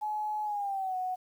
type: tone with pitch glide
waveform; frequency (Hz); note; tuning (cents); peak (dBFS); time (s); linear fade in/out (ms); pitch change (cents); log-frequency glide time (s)
sine; 849 to 739.1; G#5 to F#5; +38 to -2; -30; 0.01-1.16; 20; -240; 0.44-0.96
effects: 10-bit